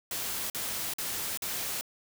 white noise bursts, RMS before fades -34 dBFS, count 4, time 0.11-1.811 s, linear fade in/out 2 ms, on 390 ms, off 47 ms, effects none

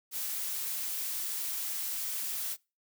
blue noise, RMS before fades -35 dBFS, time 0.11-2.57 s, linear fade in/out 50 ms, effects noise-tail reverb RT60 0.3 s tail -25 dB re dry

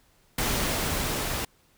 pink noise with level ramp, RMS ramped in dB -26 to -30 dBFS, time 0.38-1.45 s, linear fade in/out 5 ms, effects pink hiss -63 dBFS RMS until 1.77 s

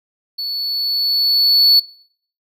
triangle tone with level ramp, 4434 Hz, C#8, in tune, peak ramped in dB -20 to -5 dBFS, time 0.38-1.8 s, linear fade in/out 10 ms, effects noise-tail reverb RT60 0.6 s tail -23 dB re dry

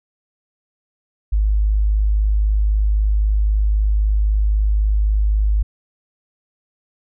sine tone, 51.91 Hz, G#1, in tune, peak -13 dBFS, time 1.32-5.63 s, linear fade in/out 10 ms, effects none

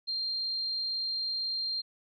sine tone, 4186 Hz, C8, in tune, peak -30 dBFS, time 0.07-1.82 s, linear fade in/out 20 ms, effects none

